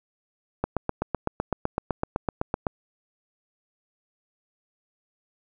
click train, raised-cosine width 1 ms, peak -10 dBFS, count 17, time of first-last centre 0.64-2.668 s, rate 7.89 Hz, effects none

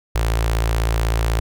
sawtooth tone with notch filter, 56.1 Hz, A1, 34 cents sharp, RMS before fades -19 dBFS, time 0.15-1.4 s, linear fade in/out 5 ms, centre 220 Hz, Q 0.83, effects none

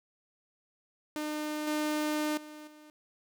sawtooth tone with level steps, 302.9 Hz, D#4, 46 cents flat, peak -29 / -25 / -41 / -48 dBFS, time 1.16-2.9 s, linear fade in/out 0 ms, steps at 1.67 / 2.37 / 2.67 s, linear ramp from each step 5 ms, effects none

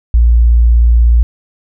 sine tone, 58.27 Hz, A#1, in tune, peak -4 dBFS, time 0.14-1.23 s, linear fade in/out 0 ms, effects none

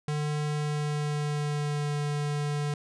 square tone with pitch glide, 149.4 to 146.83 Hz, D3 to D3, +30 to 0 cents, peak -28 dBFS, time 0.08-2.74 s, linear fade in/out 2 ms, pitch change -30 cents, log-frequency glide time 0.45-1.94 s, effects resampled to 22050 Hz

